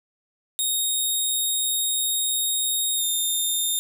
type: tone with pitch glide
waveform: 10% pulse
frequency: 3729 to 3642 Hz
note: A#7 to A#7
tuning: 0 to -41 cents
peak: -15 dBFS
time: 0.59-3.79 s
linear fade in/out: 0 ms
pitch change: -41 cents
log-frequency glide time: 2.96-3.04 s
effects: none

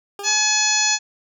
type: tone with exponential decay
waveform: 20% pulse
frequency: 403.4 Hz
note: G4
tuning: 50 cents sharp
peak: -23 dBFS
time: 0.19-0.6 s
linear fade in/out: 2 ms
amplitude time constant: 87 ms
type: harmonic tone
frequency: 850 Hz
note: G#5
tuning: 40 cents sharp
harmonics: 1 / 2 / 3 / 4 / 5 / 6 / 7 / 8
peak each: -27 / -26 / -24 / -27 / -24 / -27 / -22 / -22 dBFS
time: 0.23-0.99 s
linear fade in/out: 50 ms
effects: none

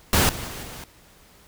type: noise with level steps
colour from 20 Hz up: pink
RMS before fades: -18 / -33 / -35 / -38 dBFS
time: 0.13-0.84 s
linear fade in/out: 2 ms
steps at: 0.29 / 0.47 / 0.63 s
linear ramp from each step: 2 ms
effects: pink hiss -53 dBFS RMS until 1.47 s

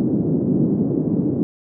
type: band-pass noise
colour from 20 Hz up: white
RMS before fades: -19 dBFS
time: 0-1.43 s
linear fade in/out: 0 ms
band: 140 to 320 Hz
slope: 24 dB/octave
effects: none

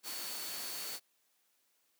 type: tone in noise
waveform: sine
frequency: 4456 Hz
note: C#8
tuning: 8 cents sharp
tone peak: -46 dBFS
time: 0.03-1 s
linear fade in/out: 50 ms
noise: white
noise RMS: -42 dBFS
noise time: 0.03-1 s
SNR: -7 dB
effects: white hiss -75 dBFS RMS until 1.99 s + high-pass 200 Hz 12 dB/octave

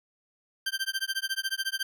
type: tone with tremolo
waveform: 20% pulse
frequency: 1568 Hz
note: G6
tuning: in tune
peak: -21 dBFS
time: 0.66-1.83 s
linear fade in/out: 5 ms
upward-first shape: sine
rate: 14 Hz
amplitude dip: 100%
effects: none

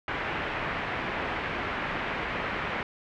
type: low-pass noise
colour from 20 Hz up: white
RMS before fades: -32 dBFS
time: 0.08-2.83 s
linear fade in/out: 2 ms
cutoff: 2300 Hz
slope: 24 dB/octave
effects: none

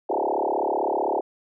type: tone with frequency modulation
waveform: sine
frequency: 622.3 Hz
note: D#5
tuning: in tune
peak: -21 dBFS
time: 0.09-1.21 s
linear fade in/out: 10 ms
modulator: 35.7 Hz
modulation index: 8
effects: none

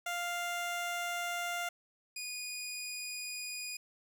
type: tone pair in turn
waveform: 15% pulse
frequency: 698.5 / 2464 Hz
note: F5 / D#7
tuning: 0 / -17 cents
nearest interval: octave + minor seventh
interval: 2183 cents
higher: second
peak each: -28 / -32 dBFS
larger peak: first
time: 0.06-1.69 / 2.16-3.77 s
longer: first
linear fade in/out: 5 ms
effects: none

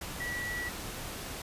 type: tone in noise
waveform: sine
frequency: 1941 Hz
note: B6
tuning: 31 cents flat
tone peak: -34 dBFS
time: 0.2-0.69 s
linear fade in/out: 5 ms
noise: pink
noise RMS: -40 dBFS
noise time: 0.01-1.42 s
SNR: +3 dB
effects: resampled to 32000 Hz

